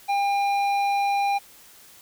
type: tone with hard clipping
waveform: triangle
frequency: 802 Hz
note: G5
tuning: 39 cents sharp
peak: -22 dBFS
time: 0.08-1.39 s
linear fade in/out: 20 ms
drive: 13 dB
effects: white hiss -50 dBFS RMS until 2.01 s